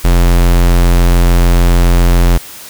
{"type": "tone", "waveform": "square", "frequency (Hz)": 43.49, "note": "F1", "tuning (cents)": -6, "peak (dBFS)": -6, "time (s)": [0.04, 2.38], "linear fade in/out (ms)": 10, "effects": ["white hiss -31 dBFS RMS until 2.69 s"]}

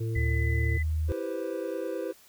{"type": "harmonic tone", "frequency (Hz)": 112.8, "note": "A2", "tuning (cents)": 44, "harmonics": [1, 3, 4], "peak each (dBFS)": [-28, -38, -40], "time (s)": [0, 0.78], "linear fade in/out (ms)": 10}
{"type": "tone", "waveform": "sine", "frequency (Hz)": 2008, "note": "B6", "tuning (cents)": 28, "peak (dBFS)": -33, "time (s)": [0.15, 0.83], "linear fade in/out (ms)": 10}
{"type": "tone with pitch glide", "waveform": "sine", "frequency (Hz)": [74.8, 78.29], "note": ["D2", "D#2"], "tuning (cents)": [32, 11], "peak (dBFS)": -25, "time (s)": [0.16, 1.12], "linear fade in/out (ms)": 0, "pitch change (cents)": 79, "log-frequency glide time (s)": [0.4, 0.8]}
{"type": "chord", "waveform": "triangle", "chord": "C major seventh", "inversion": "first", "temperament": "equal", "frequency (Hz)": [329.6, 392, 493.9, 523.3], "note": ["E4", "G4", "B4", "C5"], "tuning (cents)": [0, 0, 0, 0], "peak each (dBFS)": -34, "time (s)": [1.08, 2.13], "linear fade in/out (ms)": 20}
{"effects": ["white hiss -57 dBFS RMS until 2.28 s"]}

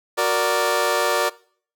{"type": "chord", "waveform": "20% pulse", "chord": "Gb augmented", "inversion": "none", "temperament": "equal", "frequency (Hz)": [370, 466.2, 587.3], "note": ["Gb4", "Bb4", "D5"], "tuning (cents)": [0, 0, 0], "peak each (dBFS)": [-20, -18, -16], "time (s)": [0.17, 1.3], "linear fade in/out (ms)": 20, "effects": ["noise-tail reverb RT60 0.5 s tail -21 dB re dry"]}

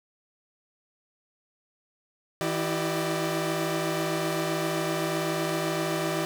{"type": "tone cluster", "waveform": "sawtooth", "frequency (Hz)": [161.3, 330.4, 383.6, 599], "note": ["E3", "E4", "G4", "D5"], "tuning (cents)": [-37, 4, -37, 34], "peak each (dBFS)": -28, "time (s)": [2.41, 6.25], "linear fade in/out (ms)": 0, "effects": []}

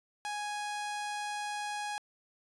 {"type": "tone", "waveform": "sawtooth", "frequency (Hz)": 830.6, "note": "G#5", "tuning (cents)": 0, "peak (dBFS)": -31, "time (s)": [0.25, 1.98], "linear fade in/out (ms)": 0, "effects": ["resampled to 24000 Hz"]}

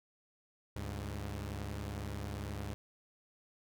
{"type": "tone pair together", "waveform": "sawtooth", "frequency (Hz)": [71.8, 102.15], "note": ["D2", "G#2"], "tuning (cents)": [-39, -28], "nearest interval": "tritone", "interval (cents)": 611, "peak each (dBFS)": [-38, -37], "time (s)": [0.76, 2.74], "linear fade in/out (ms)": 0, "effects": []}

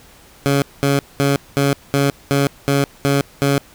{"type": "tone bursts", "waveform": "15% pulse", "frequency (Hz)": 140, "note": "C#3", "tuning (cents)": 18, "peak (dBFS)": -7, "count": 9, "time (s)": [0.46, 3.58], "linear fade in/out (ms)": 0, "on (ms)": 160, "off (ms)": 210, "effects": ["pink hiss -46 dBFS RMS until 3.74 s"]}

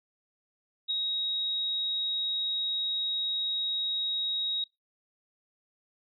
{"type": "tone with ADSR envelope", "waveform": "sine", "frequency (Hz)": 3791, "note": "A#7", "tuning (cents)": 28, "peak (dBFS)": -25, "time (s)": [0.88, 4.64], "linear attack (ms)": 26, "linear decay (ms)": 5, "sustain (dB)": -3, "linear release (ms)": 3, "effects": ["noise-tail reverb RT60 0.2 s tail -22 dB re dry"]}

